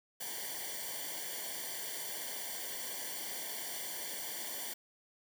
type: noise with comb filter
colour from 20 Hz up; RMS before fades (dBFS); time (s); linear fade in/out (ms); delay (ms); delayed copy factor
white; -41; 0.2-4.74; 10; 0.77; -1
effects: none